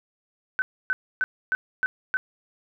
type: tone bursts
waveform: sine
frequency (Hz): 1519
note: F#6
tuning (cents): +45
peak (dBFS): -20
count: 6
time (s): 0.59-2.17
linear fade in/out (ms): 0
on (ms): 30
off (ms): 280
effects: none